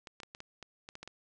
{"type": "clicks", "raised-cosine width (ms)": 0.2, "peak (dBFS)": -28, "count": 10, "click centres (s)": [0.072, 0.202, 0.233, 0.349, 0.404, 0.627, 0.889, 0.954, 1.03, 1.076], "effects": ["resampled to 22050 Hz", "10-bit"]}